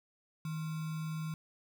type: tone with sample-and-hold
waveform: sine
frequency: 158.6 Hz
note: D#3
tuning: 33 cents sharp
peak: -35 dBFS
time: 0.45-1.34 s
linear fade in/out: 2 ms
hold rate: 1225 Hz
effects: none